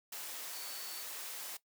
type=tone in noise; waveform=sine; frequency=4469 Hz; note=C#8; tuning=13 cents sharp; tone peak=-49 dBFS; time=0.53-1.03 s; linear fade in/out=5 ms; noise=white; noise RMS=-44 dBFS; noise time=0.12-1.57 s; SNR=-8 dB; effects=noise-tail reverb RT60 0.1 s tail -17 dB re dry + high-pass 400 Hz 12 dB/octave